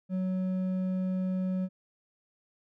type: tone with hard clipping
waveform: sine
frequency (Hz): 185.8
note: F#3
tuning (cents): +7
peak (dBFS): -29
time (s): 0.09-1.69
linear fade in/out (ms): 50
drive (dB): 5
effects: none